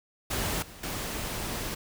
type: noise with level steps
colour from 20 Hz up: pink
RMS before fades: -30 / -47 / -34 dBFS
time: 0.3-1.75 s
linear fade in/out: 10 ms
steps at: 0.62 / 0.83 s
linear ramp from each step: 5 ms
effects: none